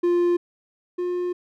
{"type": "tone pair in turn", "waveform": "triangle", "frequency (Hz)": [349.6, 356.3], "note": ["F4", "F4"], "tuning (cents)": [2, 35], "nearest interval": "unison", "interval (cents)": 33, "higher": "second", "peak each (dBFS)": [-15, -21], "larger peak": "first", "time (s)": [[0.03, 0.37], [0.98, 1.33]], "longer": "second", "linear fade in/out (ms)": 10, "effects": []}